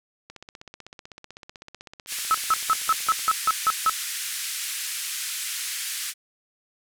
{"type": "click train", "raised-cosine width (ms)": 0.2, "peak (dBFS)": -24, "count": 47, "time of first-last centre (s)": [0.3, 3.193], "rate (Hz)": 15.9}
{"type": "band-pass noise", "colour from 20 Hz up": "white", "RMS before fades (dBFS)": -31, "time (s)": [2.07, 6.14], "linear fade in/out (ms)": 50, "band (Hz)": [1600, 12000], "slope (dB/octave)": 24}
{"type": "tone bursts", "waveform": "sine", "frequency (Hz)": 1299, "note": "E6", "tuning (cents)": -26, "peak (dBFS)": -16, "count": 9, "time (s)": [2.31, 3.896], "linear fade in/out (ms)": 0, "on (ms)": 34, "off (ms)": 160}
{"effects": []}